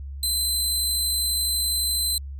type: tone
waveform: 20% pulse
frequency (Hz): 4063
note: B7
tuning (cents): +48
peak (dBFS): -16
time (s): 0.23-2.18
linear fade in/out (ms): 2
effects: added 69 Hz sine -32 dBFS peak until 2.39 s